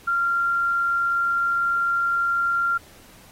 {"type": "tone", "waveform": "sine", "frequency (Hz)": 1384, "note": "F6", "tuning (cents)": -16, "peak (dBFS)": -19, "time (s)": [0.07, 2.78], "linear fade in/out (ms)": 10, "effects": ["pink hiss -50 dBFS RMS until 3.31 s", "AAC 48 kbps"]}